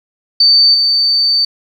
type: tone with level steps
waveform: sine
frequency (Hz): 4570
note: D8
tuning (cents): -48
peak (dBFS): -5 / -9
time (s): 0.4-1.45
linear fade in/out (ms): 5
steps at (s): 0.74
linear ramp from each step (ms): 5
effects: 7-bit